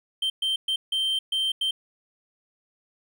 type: tone bursts at uneven times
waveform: triangle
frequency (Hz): 3131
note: G7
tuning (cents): -3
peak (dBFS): -21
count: 6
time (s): 0.22-0.3 / 0.42-0.56 / 0.68-0.76 / 0.92-1.19 / 1.32-1.52 / 1.61-1.71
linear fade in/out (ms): 5
effects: none